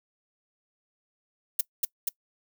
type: noise with echo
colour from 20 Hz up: violet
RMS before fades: -23 dBFS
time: 1.59-1.61 s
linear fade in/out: 5 ms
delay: 240 ms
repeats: 2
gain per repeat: -2 dB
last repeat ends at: 2.09 s
effects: noise-tail reverb RT60 0.1 s tail -23 dB re dry